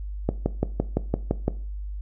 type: click train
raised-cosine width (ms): 2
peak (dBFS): -8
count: 8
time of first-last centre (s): 0.29-1.48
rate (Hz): 5.88
effects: noise-tail reverb RT60 0.4 s tail -17 dB re dry + added 50 Hz sine -30 dBFS peak until 2.01 s